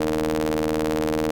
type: ring-modulated tone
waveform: sawtooth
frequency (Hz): 78.6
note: D#2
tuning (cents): +18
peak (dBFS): -14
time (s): 0-1.31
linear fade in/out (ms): 5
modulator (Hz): 384
effects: none